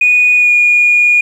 sine tone with pitch glide, 2469 to 2439 Hz, D#7 to D#7, -14 to -35 cents, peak -5 dBFS, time 0.01-1.21 s, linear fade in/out 5 ms, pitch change -21 cents, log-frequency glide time 0.36-0.52 s, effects tanh soft clip ceiling -1 dBFS + 7-bit

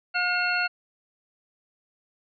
harmonic tone with a mistuned harmonic, 717 Hz, F5, 45 cents sharp, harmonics 1 / 2 / 3 / 4 / 6, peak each -31 / -25 / -34 / -28 / -33 dBFS, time 0.14-0.68 s, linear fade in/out 20 ms, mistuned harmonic 4, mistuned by -100 cents, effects none

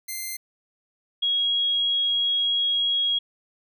5% pulse / sine tone pair in turn, 2086 / 3301 Hz, C7 / G#7, -6 / -11 cents, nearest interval minor sixth, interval 795 cents, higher second, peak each -20 dBFS, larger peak neither, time 0.08-0.37 / 1.22-3.19 s, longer second, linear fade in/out 10 ms, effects none

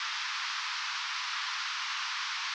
pink band-pass noise, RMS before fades -35 dBFS, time 0-2.54 s, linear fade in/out 2 ms, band 1000 to 5700 Hz, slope 48 dB/octave, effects none

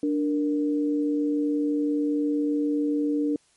sine tone pair together, 293.7 / 466.2 Hz, D4 / A#4, 0 / 0 cents, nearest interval minor sixth, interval 800 cents, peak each -22 / -30 dBFS, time 0.03-3.36 s, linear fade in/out 2 ms, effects white hiss -63 dBFS RMS until 3.56 s + MP3 48 kbps

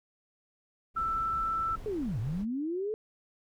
brown noise, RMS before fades -43 dBFS, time 0.94-2.46 s, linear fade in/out 50 ms
sine tone with vibrato, 1328 Hz, E6, 12 cents sharp, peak -28 dBFS, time 0.96-1.76 s, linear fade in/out 10 ms, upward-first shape triangle, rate 20 Hz, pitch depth 15 cents each way
sine linear two-way sweep, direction down then up, 443.2 to 99.4 to 443.2 Hz, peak -30 dBFS, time 1.86-2.94 s, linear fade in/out 0 ms, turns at 2.19 s
effects none

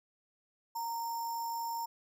sine tone with sample-and-hold, 926 Hz, A#5, 12 cents flat, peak -34 dBFS, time 0.75-1.86 s, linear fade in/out 10 ms, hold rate 6300 Hz, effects none

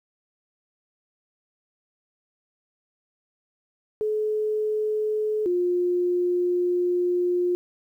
sine tone pair in turn, 428.3 / 355.4 Hz, A4 / F4, -47 / +30 cents, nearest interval minor third, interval 323 cents, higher first, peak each -22 / -20 dBFS, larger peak second, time 4.01-5.46 / 5.46-7.55 s, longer second, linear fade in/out 0 ms, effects 10-bit

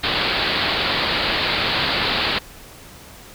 white low-pass noise, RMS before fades -21 dBFS, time 0.03-2.39 s, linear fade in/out 10 ms, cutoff 4600 Hz, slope 96 dB/octave, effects pink hiss -42 dBFS RMS until 3.34 s

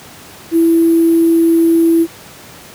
sine tone with sample-and-hold, 331.1 Hz, E4, 8 cents sharp, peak -7 dBFS, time 0.51-2.07 s, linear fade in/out 50 ms, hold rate 11025 Hz, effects pink hiss -36 dBFS RMS until 2.74 s + high-pass 100 Hz 12 dB/octave

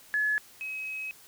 sine tone pair in turn, 1706 / 2550 Hz, G#6 / D#7, +46 / +42 cents, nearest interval perfect fifth, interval 696 cents, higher second, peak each -24 / -33 dBFS, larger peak first, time 0.14-0.38 / 0.61-1.11 s, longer second, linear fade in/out 0 ms, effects white hiss -54 dBFS RMS until 1.27 s

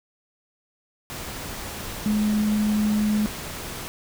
sine tone in noise, 211.5 Hz, G#3, 32 cents sharp, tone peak -19 dBFS, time 2.06-3.26 s, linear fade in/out 0 ms, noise pink, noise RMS -34 dBFS, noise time 1.1-3.88 s, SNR +12 dB, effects none

